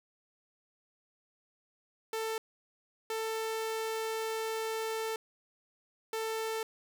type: tone bursts at uneven times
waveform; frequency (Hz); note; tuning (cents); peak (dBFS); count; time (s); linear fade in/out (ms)
sawtooth; 444.2; A4; +16; -29; 3; 2.13-2.38 / 3.1-5.16 / 6.13-6.63; 2
effects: none